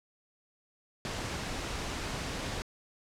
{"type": "noise", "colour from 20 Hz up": "pink", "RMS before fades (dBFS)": -36, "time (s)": [1.05, 2.62], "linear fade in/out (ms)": 0, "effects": ["low-pass 7000 Hz 12 dB/octave"]}